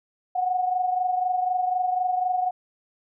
sine tone pair together, 730 / 754 Hz, F#5 / F#5, -24 / +32 cents, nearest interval minor second, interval 56 cents, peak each -22 / -29 dBFS, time 0.35-2.51 s, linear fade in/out 10 ms, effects none

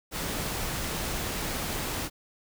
pink noise, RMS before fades -32 dBFS, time 0.11-2.1 s, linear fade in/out 50 ms, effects none

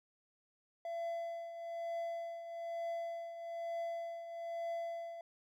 triangle tone with tremolo, 675 Hz, E5, 41 cents sharp, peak -34 dBFS, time 0.85-5.21 s, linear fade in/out 2 ms, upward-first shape triangle, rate 1.1 Hz, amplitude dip 65%, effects none

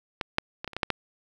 clicks, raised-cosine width 0.3 ms, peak -12 / -6 / -17 / -18 / -27 / -14 / -7 / -8 dBFS, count 8, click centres 0.212 / 0.384 / 0.645 / 0.677 / 0.733 / 0.766 / 0.832 / 0.903 s, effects 8-bit

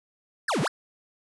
square exponential two-way sweep, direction down then up, 1923 to 125.1 to 1923 Hz, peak -24 dBFS, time 0.48-0.68 s, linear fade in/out 5 ms, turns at 0.61 s, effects resampled to 24000 Hz

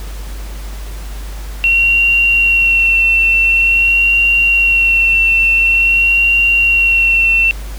sine tone with vibrato, 2728 Hz, F7, 41 cents flat, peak -8 dBFS, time 1.64-7.51 s, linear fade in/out 0 ms, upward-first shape sine, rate 0.47 Hz, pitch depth 20 cents each way, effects added 50 Hz sine -23 dBFS peak until 7.78 s + pink hiss -35 dBFS RMS until 7.78 s

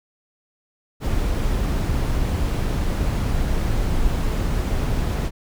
brown noise, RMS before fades -21 dBFS, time 1-5.31 s, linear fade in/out 50 ms, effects none

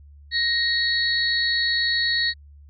sine tone cluster, 1873 / 3854 / 4369 Hz, A#6 / B7 / C#8, +8 / -43 / -26 cents, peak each -23 / -26 / -23 dBFS, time 0.31-2.34 s, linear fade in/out 50 ms, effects added 72 Hz sine -44 dBFS peak until 2.69 s

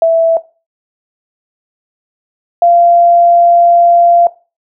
sine tone pair in turn, 659.3 / 690.2 Hz, E5 / F5, 0 / -21 cents, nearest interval minor second, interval 79 cents, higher second, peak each -4 dBFS, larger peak neither, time 0.02-0.37 / 2.62-4.27 s, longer second, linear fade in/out 2 ms, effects noise-tail reverb RT60 0.3 s tail -18 dB re dry

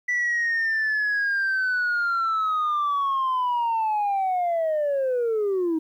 sine linear sweep, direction down, 1975.5 to 311.1 Hz, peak -19 dBFS, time 0.08-5.79 s, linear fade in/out 10 ms, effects tanh soft clip ceiling -19 dBFS + 10-bit

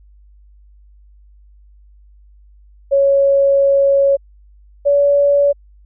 sine tone pair in turn, 554.4 / 569.3 Hz, C#5 / C#5, 0 / +46 cents, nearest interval unison, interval 46 cents, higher second, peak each -9 dBFS, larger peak neither, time 2.91-4.17 / 4.85-5.53 s, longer first, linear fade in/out 20 ms, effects added 50 Hz sine -43 dBFS peak until 5.85 s

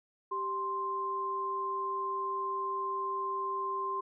sine tone pair together, 390 / 1047.5 Hz, G4 / C6, -9 / +2 cents, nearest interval octave + perfect fourth, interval 1711 cents, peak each -39 / -32 dBFS, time 0.31-4.01 s, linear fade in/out 10 ms, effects none

